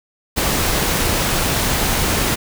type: noise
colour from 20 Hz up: pink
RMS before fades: -18 dBFS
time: 0.36-2.36 s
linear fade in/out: 20 ms
effects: none